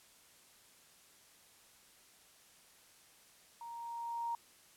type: tone with level ramp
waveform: sine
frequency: 934 Hz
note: A#5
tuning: 3 cents sharp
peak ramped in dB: -45 to -34 dBFS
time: 3.61-4.35 s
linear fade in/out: 2 ms
effects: white hiss -63 dBFS RMS until 4.76 s + low-pass 12000 Hz 12 dB/octave